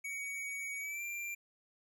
square tone with pitch glide, 2248 to 2371 Hz, C#7 to D7, +24 to +16 cents, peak -39 dBFS, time 0.04-1.35 s, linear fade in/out 10 ms, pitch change +92 cents, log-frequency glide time 0.79-1.03 s, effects none

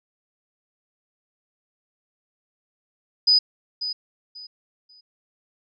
sine tone with echo, 4978 Hz, D#8, in tune, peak -13 dBFS, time 3.27-3.39 s, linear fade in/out 10 ms, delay 540 ms, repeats 3, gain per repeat -12 dB, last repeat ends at 5.01 s, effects none

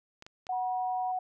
clicks, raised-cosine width 0.2 ms, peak -29 dBFS, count 3, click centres 0.224 / 0.265 / 0.468 s
sine tone, 740 Hz, F#5, in tune, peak -29 dBFS, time 0.49-1.19 s, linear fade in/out 5 ms
sine tone with vibrato, 961 Hz, B5, 48 cents flat, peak -38 dBFS, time 0.52-1.12 s, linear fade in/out 10 ms, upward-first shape triangle, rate 11 Hz, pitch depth 9 cents each way
effects none

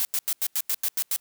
blue noise bursts, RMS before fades -25 dBFS, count 9, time 0-1.162 s, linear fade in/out 0 ms, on 50 ms, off 89 ms, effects white hiss -67 dBFS RMS until 1.2 s

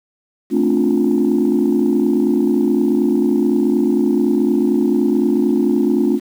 sine chord, D minor seventh, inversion second, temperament just, 220.2 / 264.3 / 293.7 / 352.4 Hz, A3 / C4 / D4 / F4, +2 / +18 / 0 / +16 cents, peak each -17 dBFS, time 0.5-6.2 s, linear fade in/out 50 ms, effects tanh soft clip ceiling -6 dBFS + 7-bit

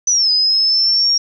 sine linear two-way sweep, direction down then up, 6070 to 4978 to 5600 Hz, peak -11 dBFS, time 0.07-1.18 s, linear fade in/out 5 ms, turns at 0.31 s, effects none

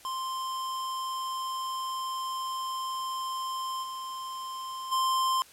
square tone with level steps, 1046.5 Hz, C6, in tune, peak -32 / -36 / -25 dBFS, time 0.05-5.42 s, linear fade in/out 0 ms, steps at 3.82 / 4.91 s, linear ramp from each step 20 ms, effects white hiss -54 dBFS RMS until 5.52 s + low-pass 12000 Hz 12 dB/octave

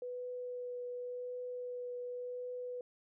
sine tone with vibrato, 493.9 Hz, B4, in tune, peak -39 dBFS, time 0.02-2.81 s, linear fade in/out 2 ms, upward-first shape triangle, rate 0.9 Hz, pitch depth 11 cents each way, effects none

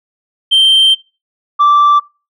sine tone pair in turn, 3136 / 1168.9 Hz, G7 / D6, 0 / -9 cents, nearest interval octave + perfect fourth, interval 1709 cents, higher first, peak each -3 dBFS, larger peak neither, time 0.51-0.95 / 1.59-2 s, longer first, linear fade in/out 20 ms, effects noise-tail reverb RT60 0.3 s tail -23 dB re dry + tanh soft clip ceiling -4 dBFS

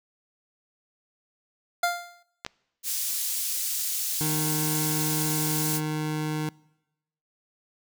25% pulse tone with exponential decay, 698.5 Hz, F5, in tune, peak -16 dBFS, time 1.83-2.23 s, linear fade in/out 5 ms, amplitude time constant 85 ms
clicks, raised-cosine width 0.2 ms, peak -15 dBFS, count 2, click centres 2.449 / 2.464 s
pink high-pass noise, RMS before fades -29 dBFS, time 2.83-5.81 s, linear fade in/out 50 ms, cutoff 6400 Hz, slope 12 dB/octave
25% pulse tone, 153.8 Hz, D#3, 20 cents flat, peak -23 dBFS, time 4.21-6.49 s, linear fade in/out 0 ms
effects noise-tail reverb RT60 0.9 s tail -24 dB re dry

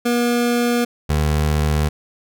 25% pulse tone pair in turn, 239.9 / 75.56 Hz, A#3 / D2, +50 / +50 cents, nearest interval octave + minor sixth, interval 2000 cents, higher first, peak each -12 dBFS, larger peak neither, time 0.05-0.85 / 1.09-1.89 s, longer neither, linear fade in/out 10 ms, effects none

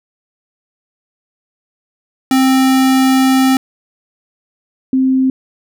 square / sine tone pair in turn, 263.1 / 262 Hz, C4 / C4, +10 / +2 cents, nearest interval unison, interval 8 cents, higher first, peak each -9 dBFS, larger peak neither, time 2.31-3.57 / 4.93-5.3 s, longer first, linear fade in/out 2 ms, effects none

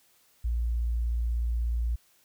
sine tone, 58.27 Hz, A#1, in tune, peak -25 dBFS, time 0.44-1.96 s, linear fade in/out 10 ms, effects white hiss -64 dBFS RMS until 2.24 s

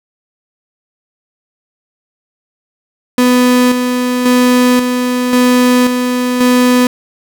35% pulse tone with tremolo, 248.9 Hz, B3, 14 cents sharp, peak -5 dBFS, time 3.18-6.87 s, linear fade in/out 2 ms, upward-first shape square, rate 0.93 Hz, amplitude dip 45%, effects none

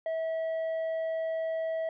triangle tone with tanh clipping, 648 Hz, E5, 30 cents flat, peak -30 dBFS, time 0.06-1.89 s, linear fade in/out 2 ms, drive 9 dB, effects none

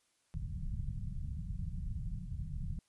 pink low-pass noise, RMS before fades -39 dBFS, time 0.34-2.79 s, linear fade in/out 0 ms, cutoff 180 Hz, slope 48 dB/octave, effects white hiss -75 dBFS RMS until 2.88 s + resampled to 24000 Hz

